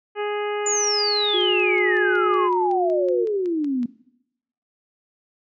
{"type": "harmonic tone", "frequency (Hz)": 415.3, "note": "G#4", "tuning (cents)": 0, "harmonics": [1, 2, 3, 4, 5, 6, 7], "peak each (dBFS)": [-24, -30, -34, -36, -38, -40, -41], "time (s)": [0.15, 2.5], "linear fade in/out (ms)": 50}
{"type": "exponential sweep", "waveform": "sine", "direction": "down", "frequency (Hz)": [7110, 233.1], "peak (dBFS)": -20, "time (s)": [0.66, 3.86], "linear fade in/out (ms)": 5}
{"type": "tone", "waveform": "sine", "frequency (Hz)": 361.5, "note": "F#4", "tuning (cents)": -40, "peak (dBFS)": -21, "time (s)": [1.33, 3.26], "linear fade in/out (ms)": 20}
{"type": "click train", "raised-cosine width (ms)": 0.2, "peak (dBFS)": -28, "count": 14, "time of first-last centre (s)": [1.41, 3.831], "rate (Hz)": 5.37}
{"effects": ["noise-tail reverb RT60 0.8 s tail -20 dB re dry"]}